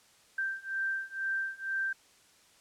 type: beating tone pair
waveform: sine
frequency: 1568 / 1570.1 Hz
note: G6 / G6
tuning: 0 / +2 cents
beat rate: 2.1 Hz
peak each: -35 / -34 dBFS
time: 0.38-1.93 s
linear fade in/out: 5 ms
effects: white hiss -62 dBFS RMS until 2.6 s + low-pass 9000 Hz 12 dB/octave